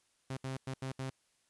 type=tone bursts at uneven times; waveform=sawtooth; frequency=132.3 Hz; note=C3; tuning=20 cents sharp; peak=-33 dBFS; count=5; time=0.3-0.37 / 0.44-0.57 / 0.67-0.74 / 0.82-0.92 / 0.99-1.1 s; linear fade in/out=5 ms; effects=white hiss -74 dBFS RMS until 1.49 s + resampled to 24000 Hz